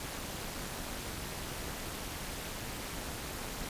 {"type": "noise with amplitude modulation", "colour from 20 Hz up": "pink", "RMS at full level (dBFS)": -37, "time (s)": [0, 3.69], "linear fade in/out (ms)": 2, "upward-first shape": "sine", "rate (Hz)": 223, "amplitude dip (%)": 75, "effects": ["resampled to 32000 Hz"]}